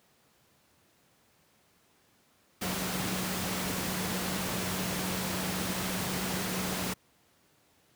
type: tone in noise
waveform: sine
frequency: 185 Hz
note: F#3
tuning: in tune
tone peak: -36 dBFS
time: 2.61-6.94 s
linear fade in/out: 10 ms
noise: pink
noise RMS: -33 dBFS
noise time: 2.61-6.94 s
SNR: -6 dB
effects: pink hiss -66 dBFS RMS until 7.95 s + high-pass 100 Hz 12 dB/octave